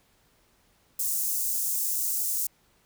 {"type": "high-pass noise", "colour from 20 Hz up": "white", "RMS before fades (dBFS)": -28, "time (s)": [0.99, 2.47], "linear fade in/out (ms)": 5, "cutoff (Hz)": 6600, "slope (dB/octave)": 24, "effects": ["pink hiss -65 dBFS RMS until 2.85 s"]}